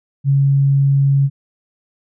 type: tone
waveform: sine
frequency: 138.59 Hz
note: C#3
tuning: in tune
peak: -10 dBFS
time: 0.24-1.3 s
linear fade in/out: 50 ms
effects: none